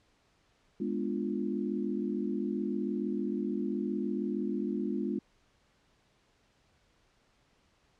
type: chord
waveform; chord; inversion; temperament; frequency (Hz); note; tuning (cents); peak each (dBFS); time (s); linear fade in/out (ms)
sine; G# diminished seventh; none; equal; 207.7 / 246.9 / 293.7 / 349.2; G#3 / B3 / D4 / F4; 0 / 0 / 0 / 0; -34 / -36 / -37 / -36; 0.8-5.19; 5
effects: pink hiss -69 dBFS RMS until 7.99 s + low-pass 6000 Hz 12 dB/octave